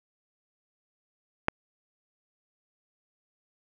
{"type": "click", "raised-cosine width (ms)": 0.5, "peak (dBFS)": -7, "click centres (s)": 1.484, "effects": []}